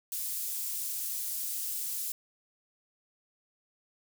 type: high-pass noise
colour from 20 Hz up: pink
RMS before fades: -35 dBFS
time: 0.12-2.12 s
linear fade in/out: 2 ms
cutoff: 10000 Hz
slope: 12 dB/octave
effects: none